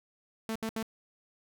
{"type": "tone bursts", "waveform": "sawtooth", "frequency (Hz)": 222.5, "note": "A3", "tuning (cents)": 20, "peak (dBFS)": -28, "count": 3, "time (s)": [0.49, 0.827], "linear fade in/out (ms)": 0, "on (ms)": 65, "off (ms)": 71, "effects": []}